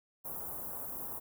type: band-stop noise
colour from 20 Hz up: white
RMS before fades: -41 dBFS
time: 0.24-1.2 s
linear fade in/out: 20 ms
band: 1100 to 12000 Hz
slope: 24 dB/octave
effects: none